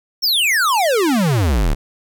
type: exponential sweep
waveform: square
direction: down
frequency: 5620 to 31.99 Hz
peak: -14 dBFS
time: 0.22-1.75 s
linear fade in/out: 20 ms
effects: none